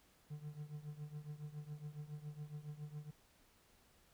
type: tone with tremolo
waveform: triangle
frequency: 149.3 Hz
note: D3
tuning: 29 cents sharp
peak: -40 dBFS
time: 0.3-3.11 s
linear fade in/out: 10 ms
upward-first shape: triangle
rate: 7.2 Hz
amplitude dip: 90%
effects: pink hiss -70 dBFS RMS until 4.13 s